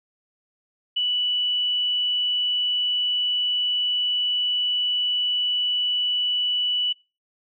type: tone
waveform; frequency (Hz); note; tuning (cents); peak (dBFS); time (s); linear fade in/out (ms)
sine; 2960; F#7; 0; -20; 0.96-6.93; 10
effects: noise-tail reverb RT60 0.3 s tail -24 dB re dry